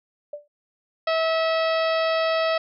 sine tone with exponential decay, 587.3 Hz, D5, in tune, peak -27 dBFS, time 0.33-0.48 s, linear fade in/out 5 ms, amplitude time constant 31 ms
harmonic tone, 648 Hz, E5, 30 cents flat, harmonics 1 / 2 / 3 / 4 / 5 / 6 / 7 / 8, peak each -21 / -27 / -31 / -33 / -35 / -37 / -38 / -39 dBFS, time 1.07-2.58 s, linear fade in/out 5 ms
effects none

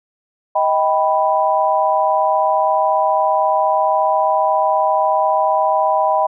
sine chord, Eb augmented, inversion none, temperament equal with one note detuned, 629.5 / 784 / 987.8 Hz, Eb5 / G5 / B5, +20 / 0 / 0 cents, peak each -17 dBFS, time 0.55-6.27 s, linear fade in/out 10 ms, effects none

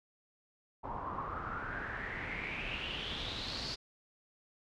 pink noise with low-pass filter sweep, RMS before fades -40 dBFS, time 0.83-3.76 s, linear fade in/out 20 ms, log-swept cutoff 910 to 4800 Hz, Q 6.6, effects none

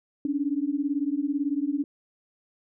sine beating tone pair, 277.2 / 295.2 Hz, C#4 / D4, 0 / +9 cents, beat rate 18 Hz, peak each -27 dBFS, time 0.25-1.84 s, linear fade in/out 2 ms, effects none

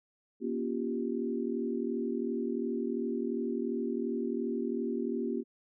sine chord, G half-diminished seventh, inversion first, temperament equal with one note detuned, 237.2 / 277.2 / 349.2 / 392 Hz, Bb3 / Db4 / F4 / G4, +30 / 0 / 0 / 0 cents, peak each -34 / -37 / -37 / -36 dBFS, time 0.4-5.44 s, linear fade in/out 50 ms, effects none

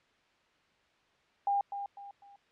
sine tone with echo, 803 Hz, G5, 41 cents sharp, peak -26 dBFS, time 1.47-1.61 s, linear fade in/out 2 ms, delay 250 ms, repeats 3, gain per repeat -9 dB, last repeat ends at 2.36 s, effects white hiss -68 dBFS RMS until 2.51 s + low-pass 3000 Hz 12 dB/octave

